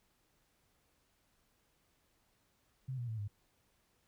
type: tone with pitch steps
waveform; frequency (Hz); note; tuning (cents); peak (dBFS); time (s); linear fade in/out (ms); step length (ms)
sine; 130.81 / 120.65 / 111.28 / 102.63; C3 / B2 / A2 / G#2; 0 / -40 / +20 / -20; -37; 2.88-3.28; 10; 100
effects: pink hiss -75 dBFS RMS until 4.07 s